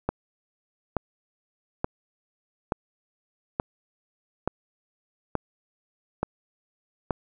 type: click train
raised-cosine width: 1 ms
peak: -10 dBFS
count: 9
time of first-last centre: 0.09-7.108 s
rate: 1.14 Hz
effects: none

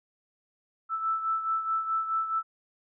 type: beating tone pair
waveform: sine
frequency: 1318.5 / 1323.2 Hz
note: E6 / E6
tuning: 0 / +6 cents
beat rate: 4.7 Hz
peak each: -27 / -34 dBFS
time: 0.89-2.43 s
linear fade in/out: 50 ms
effects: none

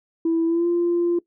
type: tone with pitch glide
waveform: sine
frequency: 329.6 to 345.6 Hz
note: E4 to F4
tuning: 0 to -18 cents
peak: -16 dBFS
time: 0.25-1.19 s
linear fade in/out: 5 ms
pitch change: +82 cents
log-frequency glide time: 0.46-0.67 s
effects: noise-tail reverb RT60 0.1 s tail -20 dB re dry + tanh soft clip ceiling -14 dBFS

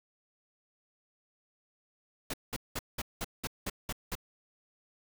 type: noise bursts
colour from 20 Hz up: pink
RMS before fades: -35 dBFS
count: 9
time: 2.3-4.153 s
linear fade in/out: 5 ms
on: 37 ms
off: 190 ms
effects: none

